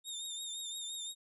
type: tone with vibrato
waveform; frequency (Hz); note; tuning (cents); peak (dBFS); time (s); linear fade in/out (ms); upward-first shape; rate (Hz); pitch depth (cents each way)
25% pulse; 3665; A#7; -30; -35; 0.04-1.15; 50; triangle; 5.8; 59
effects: none